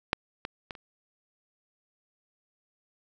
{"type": "clicks", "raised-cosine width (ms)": 0.3, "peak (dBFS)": [-7, -17, -20, -30], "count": 4, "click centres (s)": [0.131, 0.451, 0.708, 0.752], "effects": []}